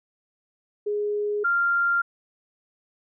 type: tone pair in turn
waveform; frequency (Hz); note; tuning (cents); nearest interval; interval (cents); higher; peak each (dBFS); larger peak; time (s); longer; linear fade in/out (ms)
sine; 415.3 / 1391.3; G#4 / F6; 0 / -7; octave + major sixth; 2093; second; -23 / -19; second; 0.86-1.44 / 1.44-2.02; neither; 10
effects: none